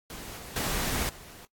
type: noise with level steps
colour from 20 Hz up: pink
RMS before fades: -41 / -43 / -30 / -48 dBFS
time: 0.1-1.45 s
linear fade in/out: 0 ms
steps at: 0.37 / 0.56 / 1.09 s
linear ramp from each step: 2 ms
effects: noise-tail reverb RT60 0.1 s tail -20 dB re dry + AAC 64 kbps